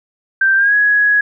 sine tone with pitch glide, 1568 to 1670.9 Hz, G6 to G#6, 0 to +10 cents, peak -9 dBFS, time 0.41-1.21 s, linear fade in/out 5 ms, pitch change +110 cents, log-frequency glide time 0.56-0.74 s, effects none

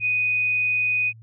sine tone, 2489 Hz, D#7, in tune, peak -19 dBFS, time 0-1.13 s, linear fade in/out 50 ms, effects added 112 Hz sine -43 dBFS peak until 1.22 s

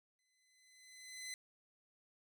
15% pulse tone with exponential growth, 2028 Hz, B6, 45 cents sharp, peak -36 dBFS, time 0.19-1.34 s, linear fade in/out 1 ms, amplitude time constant 250 ms, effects none

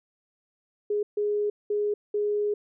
sine tone bursts at uneven times, 415.3 Hz, G#4, in tune, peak -23 dBFS, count 4, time 0.9-1.03 / 1.17-1.5 / 1.7-1.94 / 2.14-2.54 s, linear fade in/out 5 ms, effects none

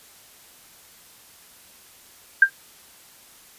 sine tone with exponential decay, 1590 Hz, G6, 24 cents sharp, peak -5 dBFS, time 2.42-2.5 s, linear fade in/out 5 ms, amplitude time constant 17 ms, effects white hiss -50 dBFS RMS until 3.58 s + resampled to 32000 Hz

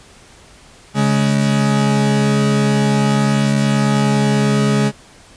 40% pulse tone pair together, 139.82 / 209.5 Hz, C#3 / G#3, +15 / +15 cents, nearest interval perfect fifth, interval 700 cents, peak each -15 / -14 dBFS, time 0.94-4.92 s, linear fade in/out 50 ms, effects pink hiss -44 dBFS RMS until 5.36 s + resampled to 22050 Hz

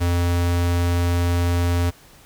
square tone, 87 Hz, F2, 6 cents flat, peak -18 dBFS, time 0-1.91 s, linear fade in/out 20 ms, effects pink hiss -49 dBFS RMS until 2.25 s

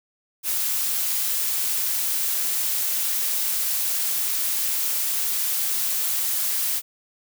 blue noise, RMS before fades -24 dBFS, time 0.43-6.82 s, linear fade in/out 50 ms, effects none

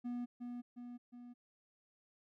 triangle tone with echo, 243 Hz, B3, 28 cents flat, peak -36 dBFS, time 0.04-0.26 s, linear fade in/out 20 ms, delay 360 ms, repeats 3, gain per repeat -4 dB, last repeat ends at 1.34 s, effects none

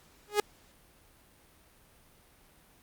sawtooth tone with exponential growth, 415.3 Hz, G#4, in tune, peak -16 dBFS, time 0.28-0.4 s, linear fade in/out 2 ms, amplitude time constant 25 ms, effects pink hiss -61 dBFS RMS until 2.82 s + Opus 48 kbps

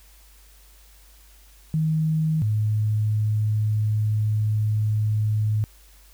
sine tone pair in turn, 157.4 / 107.12 Hz, D#3 / A2, +20 / -46 cents, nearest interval perfect fifth, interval 666 cents, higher first, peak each -19 dBFS, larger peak neither, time 1.74-2.42 / 2.42-5.64 s, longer second, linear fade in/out 0 ms, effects added 50 Hz sine -50 dBFS peak until 6.13 s + white hiss -55 dBFS RMS until 6.13 s

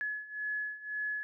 sine beating tone pair, 1700 / 1701.9 Hz, G#6 / G#6, +40 / +42 cents, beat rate 1.9 Hz, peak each -39 / -36 dBFS, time 0.01-1.23 s, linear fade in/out 0 ms, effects none

